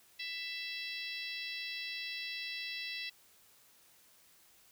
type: harmonic tone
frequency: 663 Hz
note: E5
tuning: 10 cents sharp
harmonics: 3 / 4 / 5 / 6 / 7 / 8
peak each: -45 / -43 / -47 / -45 / -49 / -49 dBFS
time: 0.19-3.1 s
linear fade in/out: 10 ms
effects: white hiss -64 dBFS RMS until 4.71 s